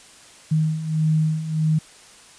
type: beating tone pair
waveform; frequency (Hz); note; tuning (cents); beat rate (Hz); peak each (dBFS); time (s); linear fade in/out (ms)
sine; 155.56 / 157.16; D#3 / D#3; 0 / +18; 1.6; -24 / -19; 0.51-1.79; 10
effects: white hiss -47 dBFS RMS until 2.38 s + resampled to 22050 Hz